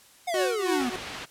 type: exponential sweep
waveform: square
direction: down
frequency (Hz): 740 to 233.1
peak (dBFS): -27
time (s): 0.27-0.9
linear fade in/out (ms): 10
type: tone with tremolo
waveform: sawtooth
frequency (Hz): 370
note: F#4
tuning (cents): 0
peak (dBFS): -19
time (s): 0.34-0.96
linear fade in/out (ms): 2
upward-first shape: triangle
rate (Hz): 3.2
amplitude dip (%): 95
type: low-pass noise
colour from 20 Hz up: white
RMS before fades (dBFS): -38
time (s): 0.79-1.26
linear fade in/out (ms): 20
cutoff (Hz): 3200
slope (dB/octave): 12
effects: white hiss -55 dBFS RMS until 1.3 s + low-pass 12000 Hz 12 dB/octave